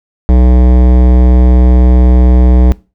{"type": "tone with hard clipping", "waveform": "sine", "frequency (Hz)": 62.1, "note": "B1", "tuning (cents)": 10, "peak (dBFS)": -5, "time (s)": [0.29, 2.72], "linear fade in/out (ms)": 0, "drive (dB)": 17, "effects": ["noise-tail reverb RT60 0.3 s tail -21 dB re dry"]}